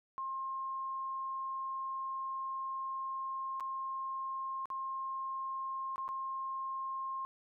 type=tone with dropouts; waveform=sine; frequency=1065 Hz; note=C6; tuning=30 cents sharp; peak=-36 dBFS; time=0.18-7.25 s; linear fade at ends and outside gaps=0 ms; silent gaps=3.599-3.606 / 4.656-4.702 / 5.959-5.98 / 6.08-6.089 s; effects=none